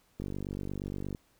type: click train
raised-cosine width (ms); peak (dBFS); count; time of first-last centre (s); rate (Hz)
3; -24; 47; 0.2-1.148; 48.5
effects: pink hiss -68 dBFS RMS until 1.39 s